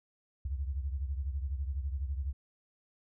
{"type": "beating tone pair", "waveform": "sine", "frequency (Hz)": [66.9, 78.9], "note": ["C2", "D#2"], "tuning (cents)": [39, 25], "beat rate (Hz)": 12, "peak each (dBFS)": [-33, -39], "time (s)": [0.45, 2.33], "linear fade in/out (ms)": 5, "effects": []}